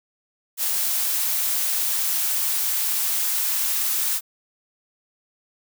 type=noise with high-pass filter sweep; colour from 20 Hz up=blue; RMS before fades=-23 dBFS; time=0.57-4.21 s; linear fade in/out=50 ms; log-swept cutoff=580 to 870 Hz; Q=1.2; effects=none